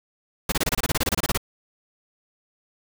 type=noise bursts; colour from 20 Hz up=pink; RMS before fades=-22 dBFS; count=16; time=0.49-1.376 s; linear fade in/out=5 ms; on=31 ms; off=26 ms; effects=none